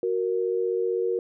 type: tone pair together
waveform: sine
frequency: 370 / 465.7 Hz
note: F#4 / A#4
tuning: 0 / -2 cents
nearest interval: major third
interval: 398 cents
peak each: -26 / -25 dBFS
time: 0.03-1.19 s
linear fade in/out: 2 ms
effects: none